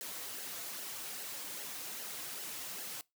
white noise with flanger, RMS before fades -43 dBFS, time 0.01-3.01 s, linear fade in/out 0 ms, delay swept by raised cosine 0.82 to 5.12 ms, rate 2.5 Hz, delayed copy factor -0.65, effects noise-tail reverb RT60 0.2 s tail -22 dB re dry + high-pass 150 Hz 12 dB/octave

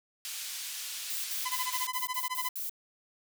pink band-pass noise, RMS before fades -39 dBFS, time 0.25-1.87 s, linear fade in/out 0 ms, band 3200 to 16000 Hz, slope 12 dB/octave
violet noise bursts, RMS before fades -36 dBFS, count 8, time 1.1-2.696 s, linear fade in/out 2 ms, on 140 ms, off 68 ms
sawtooth tone with tremolo, 1011 Hz, B5, 40 cents sharp, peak -26 dBFS, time 1.45-2.49 s, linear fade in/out 10 ms, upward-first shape sine, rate 14 Hz, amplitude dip 100%
effects none

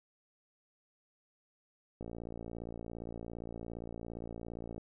click train, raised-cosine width 2 ms, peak -30 dBFS, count 160, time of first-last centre 2.01-4.78 s, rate 57.4 Hz, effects none

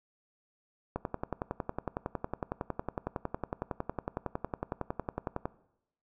click train, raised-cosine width 1 ms, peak -18 dBFS, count 50, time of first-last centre 0.96-5.455 s, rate 10.9 Hz, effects noise-tail reverb RT60 0.8 s tail -19 dB re dry

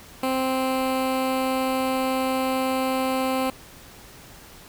15% pulse tone with notch filter, 261.6 Hz, C4, in tune, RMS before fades -24 dBFS, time 0.23-3.5 s, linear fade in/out 2 ms, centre 6000 Hz, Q 1.4, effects pink hiss -46 dBFS RMS until 4.68 s

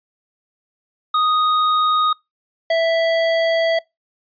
square tone pair in turn, 1244.5 / 659.3 Hz, D#6 / E5, 0 / 0 cents, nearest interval major seventh, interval 1100 cents, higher first, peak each -15 dBFS, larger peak neither, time 1.14-2.13 / 2.7-3.79 s, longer second, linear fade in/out 5 ms, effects noise-tail reverb RT60 0.2 s tail -25 dB re dry + resampled to 11025 Hz

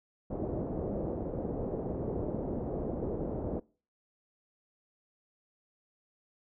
white low-pass noise, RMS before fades -35 dBFS, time 0.3-3.6 s, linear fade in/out 10 ms, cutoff 540 Hz, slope 24 dB/octave, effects noise-tail reverb RT60 0.4 s tail -24 dB re dry

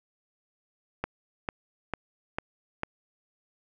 click train, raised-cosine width 0.5 ms, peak -14 dBFS, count 5, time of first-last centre 1.04-2.834 s, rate 2.23 Hz, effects none

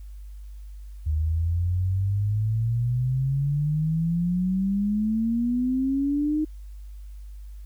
sine exponential sweep, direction up, 75.2 to 311.1 Hz, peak -21 dBFS, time 1.06-6.45 s, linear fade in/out 10 ms, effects added 50 Hz sine -37 dBFS peak until 7.65 s + white hiss -64 dBFS RMS until 7.65 s

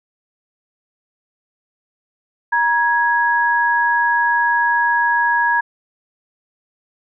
sine tone pair together, 947 / 1661.2 Hz, A#5 / G#6, +27 / 0 cents, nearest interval minor seventh, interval 973 cents, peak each -16 dBFS, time 2.52-5.61 s, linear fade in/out 10 ms, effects none

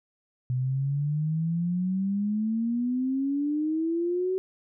sine exponential sweep, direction up, 124.6 to 379.4 Hz, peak -24 dBFS, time 0.5-4.38 s, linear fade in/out 0 ms, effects none

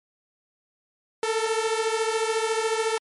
sawtooth beating tone pair, 440 / 454 Hz, A4 / A#4, 0 / -46 cents, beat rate 14 Hz, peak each -21 / -23 dBFS, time 1.23-2.98 s, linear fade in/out 2 ms, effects MP3 48 kbps

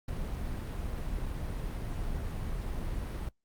brown noise, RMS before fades -35 dBFS, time 0.08-3.29 s, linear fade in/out 5 ms, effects noise-tail reverb RT60 0.1 s tail -19 dB re dry + Opus 48 kbps

